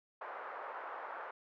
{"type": "band-pass noise", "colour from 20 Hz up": "white", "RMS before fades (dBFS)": -45, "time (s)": [0.21, 1.31], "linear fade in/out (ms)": 5, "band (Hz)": [500, 1400], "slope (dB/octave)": 24, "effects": []}